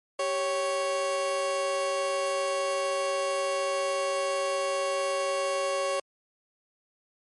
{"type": "tone pair together", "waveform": "30% pulse", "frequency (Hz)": [390.2, 554.4], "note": ["G4", "C#5"], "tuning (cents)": [-8, 0], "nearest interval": "tritone", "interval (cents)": 608, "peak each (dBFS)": [-32, -24], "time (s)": [0.19, 6], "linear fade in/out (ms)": 5, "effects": ["MP3 48 kbps"]}